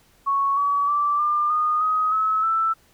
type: tone with pitch steps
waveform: sine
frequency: 1108.7 / 1137.2 / 1166.5 / 1196.5 / 1227.3 / 1258.9 / 1291.3 / 1324.6 Hz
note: C#6 / C#6 / D6 / D6 / D#6 / D#6 / E6 / E6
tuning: 0 / +44 / -12 / +32 / -24 / +20 / -36 / +8 cents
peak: -18 dBFS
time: 0.26-2.74 s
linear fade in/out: 20 ms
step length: 310 ms
effects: pink hiss -58 dBFS RMS until 2.93 s